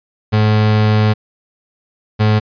35% pulse tone pair in turn, 107.2 / 107.2 Hz, A2 / A2, -45 / -45 cents, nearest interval unison, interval 0 cents, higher neither, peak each -8 dBFS, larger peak neither, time 0.32-1.14 / 2.19-2.4 s, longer first, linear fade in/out 20 ms, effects resampled to 11025 Hz

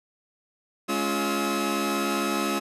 sawtooth tone cluster, 209.6 / 278 / 347.8 / 1287 Hz, G#3 / C#4 / F4 / E6, +16 / +5 / -7 / -42 cents, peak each -26 dBFS, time 0.88-2.6 s, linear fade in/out 20 ms, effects resampled to 32000 Hz

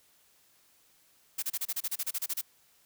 blue noise bursts, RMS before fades -32 dBFS, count 14, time 1.38-2.414 s, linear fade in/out 10 ms, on 46 ms, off 30 ms, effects white hiss -65 dBFS RMS until 2.85 s

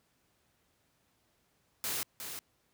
white noise with echo, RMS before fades -35 dBFS, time 1.84-2.03 s, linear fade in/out 0 ms, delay 360 ms, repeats 1, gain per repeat -7 dB, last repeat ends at 2.39 s, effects pink hiss -73 dBFS RMS until 2.73 s + high-pass 60 Hz 12 dB/octave

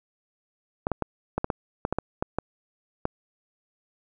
clicks, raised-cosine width 1 ms, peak -11 dBFS, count 12, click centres 0.869 / 0.917 / 1.023 / 1.38 / 1.444 / 1.502 / 1.851 / 1.926 / 1.986 / 2.225 / 2.386 / 3.054 s, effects none

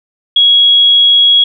sine tone, 3322 Hz, G#7, in tune, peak -4 dBFS, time 0.36-1.44 s, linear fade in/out 5 ms, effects none

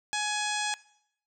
harmonic tone, 839 Hz, G#5, 17 cents sharp, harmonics 1 / 2 / 3 / 4 / 5 / 6 / 7 / 8 / 9 / 10, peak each -33 / -33 / -36 / -36 / -40 / -41 / -41 / -41 / -41 / -41 dBFS, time 0.13-0.74 s, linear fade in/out 0 ms, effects noise-tail reverb RT60 0.7 s tail -20 dB re dry

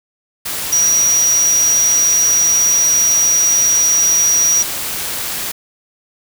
sine tone in noise, 5770 Hz, F#8, 44 cents flat, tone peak -10 dBFS, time 0.72-4.63 s, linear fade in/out 10 ms, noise white, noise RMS -22 dBFS, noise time 0.45-5.52 s, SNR +9 dB, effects none

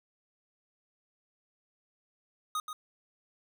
square tone with echo, 1244.5 Hz, D#6, in tune, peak -31 dBFS, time 2.55-2.6 s, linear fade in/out 2 ms, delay 130 ms, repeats 1, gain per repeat -7 dB, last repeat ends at 2.73 s, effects none

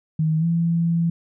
sine tone with pitch glide, 157.6 to 167.94 Hz, D#3 to E3, +23 to +33 cents, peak -17 dBFS, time 0.19-1.1 s, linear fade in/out 5 ms, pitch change +110 cents, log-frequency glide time 0.39-0.45 s, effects none

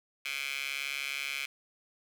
15% pulse tone with high-pass filter, 139 Hz, C#3, 5 cents sharp, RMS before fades -36 dBFS, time 0.25-1.46 s, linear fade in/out 5 ms, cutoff 2400 Hz, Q 3.6, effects none

